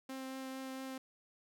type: tone with vibrato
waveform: sawtooth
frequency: 263.9 Hz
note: C4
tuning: 15 cents sharp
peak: -38 dBFS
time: 0.09-0.98 s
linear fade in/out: 5 ms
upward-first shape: triangle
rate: 4.4 Hz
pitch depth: 10 cents each way
effects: none